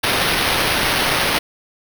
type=noise with sample-and-hold; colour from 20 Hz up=white; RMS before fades=-18 dBFS; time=0.03-1.39 s; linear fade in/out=10 ms; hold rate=7350 Hz; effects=none